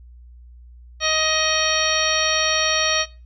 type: harmonic tone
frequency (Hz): 627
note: D#5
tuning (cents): +13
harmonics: 1 / 2 / 3 / 4 / 5 / 6 / 7 / 9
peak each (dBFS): -26 / -26 / -26 / -26 / -26 / -26 / -26 / -26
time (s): 1-3.06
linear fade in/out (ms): 50
effects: noise-tail reverb RT60 0.3 s tail -18 dB re dry + added 60 Hz sine -41 dBFS peak until 3.25 s